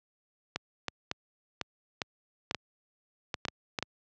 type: clicks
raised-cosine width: 0.2 ms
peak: -13 dBFS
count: 12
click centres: 0.56 / 0.883 / 1.114 / 1.613 / 2.018 / 2.511 / 2.547 / 3.342 / 3.452 / 3.484 / 3.788 / 3.826 s
effects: high-pass 80 Hz 12 dB/octave + low-pass 6000 Hz 12 dB/octave